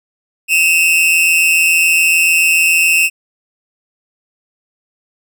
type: tone pair together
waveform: 45% pulse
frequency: 2560 / 2727 Hz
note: D#7 / F7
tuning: +49 / -42 cents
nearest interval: minor second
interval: 109 cents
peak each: -12 dBFS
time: 0.48-3.1 s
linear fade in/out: 50 ms
effects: none